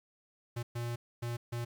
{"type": "tone bursts at uneven times", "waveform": "square", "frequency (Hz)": 118.8, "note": "A#2", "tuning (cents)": 33, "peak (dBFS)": -35, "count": 4, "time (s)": [[0.56, 0.63], [0.75, 0.96], [1.22, 1.37], [1.52, 1.65]], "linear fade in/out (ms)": 10, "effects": ["11-bit"]}